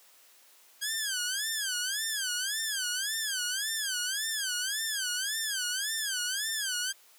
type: tone with vibrato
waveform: 10% pulse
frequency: 1611 Hz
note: G6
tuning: 47 cents sharp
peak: -21 dBFS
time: 0.81-6.93 s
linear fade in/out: 20 ms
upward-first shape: sine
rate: 1.8 Hz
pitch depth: 190 cents each way
effects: white hiss -59 dBFS RMS until 7.18 s + high-pass 400 Hz 12 dB/octave